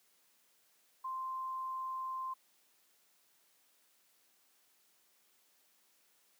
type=tone; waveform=sine; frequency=1045 Hz; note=C6; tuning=2 cents flat; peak=-37 dBFS; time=1.04-2.34 s; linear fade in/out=10 ms; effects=white hiss -71 dBFS RMS until 6.39 s + high-pass 200 Hz 12 dB/octave